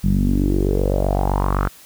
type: tone with low-pass filter sweep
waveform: sawtooth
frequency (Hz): 47.8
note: G1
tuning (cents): -43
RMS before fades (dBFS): -18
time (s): 0.03-1.69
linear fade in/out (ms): 20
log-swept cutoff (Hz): 180 to 1400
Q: 4.9
effects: white hiss -45 dBFS RMS until 1.85 s